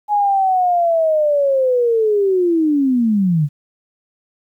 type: linear sweep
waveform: sine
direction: down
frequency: 840 to 138.5 Hz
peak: -12 dBFS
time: 0.08-3.49 s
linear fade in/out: 50 ms
effects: 9-bit